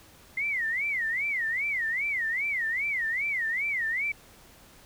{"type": "tone with vibrato", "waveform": "sine", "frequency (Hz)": 2041, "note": "C7", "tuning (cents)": -44, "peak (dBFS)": -26, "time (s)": [0.37, 4.12], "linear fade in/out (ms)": 5, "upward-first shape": "sine", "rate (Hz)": 2.5, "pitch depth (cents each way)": 240, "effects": ["pink hiss -54 dBFS RMS until 4.85 s"]}